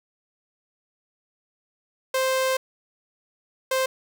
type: tone bursts at uneven times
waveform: sawtooth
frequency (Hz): 523.3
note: C5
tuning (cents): 0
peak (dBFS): -17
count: 2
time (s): 2.14-2.57 / 3.71-3.86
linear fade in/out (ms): 5
effects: none

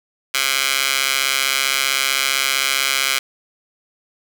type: tone with high-pass filter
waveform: 15% pulse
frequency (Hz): 135.5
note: C#3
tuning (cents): -39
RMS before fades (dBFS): -19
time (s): 0.34-3.19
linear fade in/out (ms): 5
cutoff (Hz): 2200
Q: 1.1
effects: none

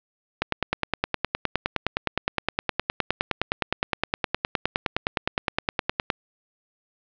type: click train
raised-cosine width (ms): 0.3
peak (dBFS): -5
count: 56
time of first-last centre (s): 0.42-6.102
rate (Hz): 9.68
effects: low-pass 4000 Hz 12 dB/octave

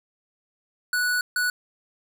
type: tone bursts at uneven times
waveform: square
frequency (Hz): 1475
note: F#6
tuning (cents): -6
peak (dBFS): -22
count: 2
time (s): 0.93-1.21 / 1.36-1.5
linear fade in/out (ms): 2
effects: none

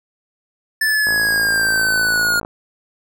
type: exponential sweep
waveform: square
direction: down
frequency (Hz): 1760 to 1424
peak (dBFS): -15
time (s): 0.81-2.4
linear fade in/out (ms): 5
type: click train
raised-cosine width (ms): 1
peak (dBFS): -15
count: 77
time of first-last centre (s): 1.07-2.449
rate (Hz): 55.1
effects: none

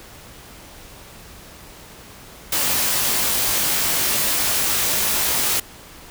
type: noise with comb filter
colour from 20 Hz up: white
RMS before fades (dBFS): -20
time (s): 2.52-5.6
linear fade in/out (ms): 5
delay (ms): 19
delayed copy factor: +0.85
effects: pink hiss -42 dBFS RMS until 6.1 s

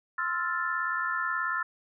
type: chord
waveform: sine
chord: F major seventh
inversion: second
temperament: equal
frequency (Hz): 1046.5 / 1318.5 / 1396.9 / 1760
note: C6 / E6 / F6 / A6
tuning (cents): 0 / 0 / 0 / 0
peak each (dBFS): -35 / -33 / -32 / -32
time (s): 0.18-1.63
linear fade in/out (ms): 5
effects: none

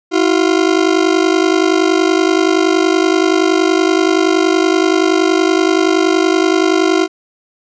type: ring-modulated tone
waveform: 40% pulse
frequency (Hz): 349.1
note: F4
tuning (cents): -1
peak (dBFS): -6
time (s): 0.11-7.08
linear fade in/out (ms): 50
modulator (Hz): 25.3
effects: resampled to 16000 Hz

